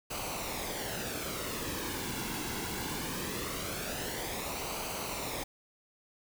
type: noise with flanger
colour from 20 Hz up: pink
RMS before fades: -37 dBFS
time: 0.1-5.44 s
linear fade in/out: 10 ms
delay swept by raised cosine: 0.56 to 1.66 ms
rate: 0.21 Hz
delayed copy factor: -0.55
effects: none